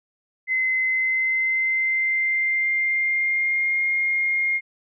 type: tone with pitch glide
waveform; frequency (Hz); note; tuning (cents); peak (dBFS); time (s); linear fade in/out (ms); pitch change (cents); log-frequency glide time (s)
sine; 2051 to 2131; C7 to C7; -35 to +31; -19; 0.47-4.61; 50; +66; 0.87-3.84
effects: none